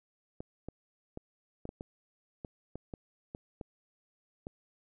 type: clicks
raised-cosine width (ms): 2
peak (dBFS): -27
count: 12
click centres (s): 0.405 / 0.686 / 1.174 / 1.654 / 1.691 / 1.809 / 2.448 / 2.756 / 2.938 / 3.349 / 3.612 / 4.469
effects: none